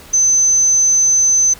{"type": "tone", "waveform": "sine", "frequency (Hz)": 6140, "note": "G8", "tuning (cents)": -37, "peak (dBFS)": -9, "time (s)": [0.13, 1.54], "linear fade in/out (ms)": 10, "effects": ["pink hiss -39 dBFS RMS until 1.59 s"]}